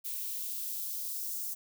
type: noise with high-pass filter sweep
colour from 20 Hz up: violet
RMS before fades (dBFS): -37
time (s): 0.04-1.55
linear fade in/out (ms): 20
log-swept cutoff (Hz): 2400 to 5700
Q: 1.2
effects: none